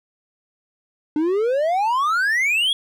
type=exponential sweep; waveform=triangle; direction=up; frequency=293.7 to 3396 Hz; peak=-15 dBFS; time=1.16-2.73 s; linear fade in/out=2 ms; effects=none